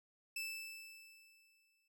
sawtooth tone with exponential decay, 2637 Hz, E7, in tune, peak -36 dBFS, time 0.36-1.88 s, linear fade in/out 5 ms, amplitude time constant 330 ms, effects noise-tail reverb RT60 0.1 s tail -19 dB re dry

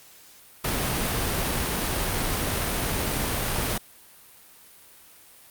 pink noise, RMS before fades -26 dBFS, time 0.64-3.78 s, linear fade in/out 5 ms, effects white hiss -51 dBFS RMS until 5.5 s + Opus 48 kbps

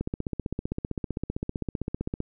click train, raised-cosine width 3 ms, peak -16 dBFS, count 35, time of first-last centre 0.01-2.204 s, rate 15.5 Hz, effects none

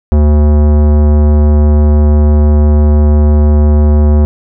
sine tone with tanh clipping, 74.5 Hz, D2, 25 cents sharp, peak -6 dBFS, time 0.12-4.25 s, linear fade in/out 0 ms, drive 18 dB, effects none

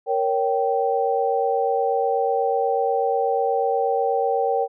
sine chord, G diminished, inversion first, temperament equal with one note detuned, 466.2 / 554.4 / 778.6 Hz, Bb4 / Db5 / G5, 0 / 0 / -12 cents, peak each -22 / -25 / -22 dBFS, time 0.06-4.68 s, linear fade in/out 50 ms, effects none

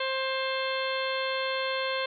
harmonic tone with a mistuned harmonic, 528 Hz, C5, 16 cents sharp, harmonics 1 / 2 / 3 / 4 / 5 / 6 / 7 / 8, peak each -31 / -34 / -36 / -37 / -38 / -39 / -39 / -40 dBFS, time 0-2.06 s, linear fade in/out 5 ms, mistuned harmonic 7, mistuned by -87 cents, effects none

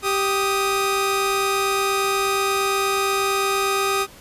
sawtooth tone pair together, 392 / 1244.5 Hz, G4 / D#6, 0 / 0 cents, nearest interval octave + minor sixth, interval 2000 cents, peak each -18 / -18 dBFS, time 0.02-4.07 s, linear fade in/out 50 ms, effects pink hiss -45 dBFS RMS until 4.2 s + resampled to 32000 Hz

